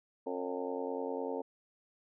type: harmonic tone with a mistuned harmonic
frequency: 90 Hz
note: F#2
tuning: 47 cents flat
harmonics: 3 / 4 / 5 / 6 / 7 / 8 / 9 / 10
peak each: -41 / -46 / -38 / -41 / -47 / -48 / -47 / -46 dBFS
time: 0.26-1.42 s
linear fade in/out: 10 ms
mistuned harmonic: 7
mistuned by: -74 cents
effects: none